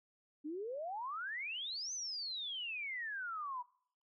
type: exponential two-way sweep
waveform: sine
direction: up then down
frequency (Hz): 285.8 to 6272 to 953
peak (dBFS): -39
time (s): 0.44-3.63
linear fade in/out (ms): 20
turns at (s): 1.93
effects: noise-tail reverb RT60 0.6 s tail -23 dB re dry